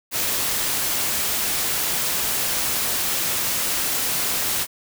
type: noise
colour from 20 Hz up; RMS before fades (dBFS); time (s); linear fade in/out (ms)
white; -23; 0.11-4.67; 50
effects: none